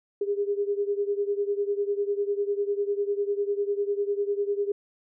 sine beating tone pair, 402.8 / 412.8 Hz, G4 / G#4, +47 / -10 cents, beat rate 10 Hz, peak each -26 / -29 dBFS, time 0.21-4.72 s, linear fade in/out 5 ms, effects none

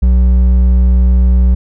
triangle tone with hard clipping, 61.74 Hz, B1, in tune, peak -7 dBFS, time 0.02-1.55 s, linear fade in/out 10 ms, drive 9 dB, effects none

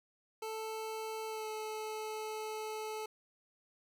25% pulse tone with pitch glide, 440 to 433.2 Hz, A4 to A4, 0 to -27 cents, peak -35 dBFS, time 0.42-3.06 s, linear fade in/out 5 ms, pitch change -27 cents, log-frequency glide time 1.28-1.48 s, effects none

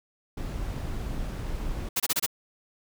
brown noise, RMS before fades -32 dBFS, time 0.37-1.89 s, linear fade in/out 5 ms
white noise bursts, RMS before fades -25 dBFS, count 5, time 1.96-2.264 s, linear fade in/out 10 ms, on 40 ms, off 26 ms
effects none

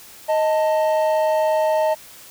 triangle tone pair together, 625 / 888.2 Hz, D#5 / A5, +8 / +16 cents, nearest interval tritone, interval 608 cents, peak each -15 / -20 dBFS, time 0.28-1.95 s, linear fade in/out 20 ms, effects white hiss -43 dBFS RMS until 2.3 s

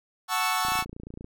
sawtooth chord, F# minor seventh, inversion none, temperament equal, 740 / 880 / 1108.7 / 1318.5 Hz, F#5 / A5 / C#6 / E6, 0 / 0 / 0 / 0 cents, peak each -27 / -27 / -25 / -26 dBFS, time 0.28-0.85 s, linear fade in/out 50 ms
click train, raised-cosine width 3 ms, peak -27 dBFS, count 18, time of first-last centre 0.65-1.244 s, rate 28.6 Hz
effects none

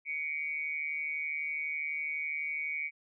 sine tone with amplitude modulation, 2251 Hz, C#7, 26 cents sharp, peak -29 dBFS, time 0.05-2.91 s, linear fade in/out 50 ms, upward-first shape sine, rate 152 Hz, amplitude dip 75%, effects none

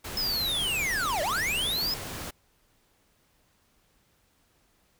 pink noise, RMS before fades -37 dBFS, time 0.04-2.31 s, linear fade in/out 10 ms
square linear two-way sweep, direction down then up, 5200 to 554.4 to 5200 Hz, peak -27 dBFS, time 0.17-1.94 s, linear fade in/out 2 ms, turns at 1.22 s
effects pink hiss -67 dBFS RMS until 4.99 s

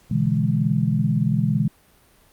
sine chord, E dominant seventh, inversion second, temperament equal, 123.47 / 146.83 / 164.81 / 207.7 Hz, B2 / D3 / E3 / G#3, 0 / 0 / 0 / 0 cents, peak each -23 dBFS, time 0.11-1.68 s, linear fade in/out 5 ms, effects pink hiss -56 dBFS RMS until 2.32 s + Opus 48 kbps

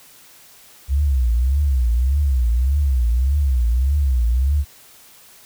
sine tone with vibrato, 64.8 Hz, C2, 16 cents flat, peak -14 dBFS, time 0.88-4.65 s, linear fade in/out 50 ms, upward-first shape triangle, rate 1.7 Hz, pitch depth 240 cents each way, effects white hiss -47 dBFS RMS until 5.45 s

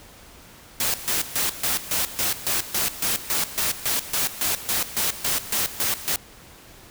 white noise with tremolo, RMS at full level -23 dBFS, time 0.8-6.16 s, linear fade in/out 2 ms, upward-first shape square, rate 3.6 Hz, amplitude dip 80%, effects pink hiss -47 dBFS RMS until 6.9 s

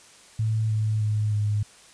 sine tone with pitch steps, 110 / 108.17 / 106.38 / 104.61 Hz, A2 / A2 / G#2 / G#2, 0 / -29 / +42 / +13 cents, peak -21 dBFS, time 0.39-1.63 s, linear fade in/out 5 ms, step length 310 ms, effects white hiss -51 dBFS RMS until 1.93 s + resampled to 22050 Hz

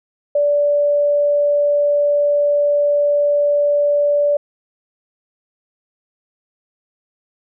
sine tone, 581 Hz, D5, 19 cents flat, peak -12 dBFS, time 0.35-4.37 s, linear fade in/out 5 ms, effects none

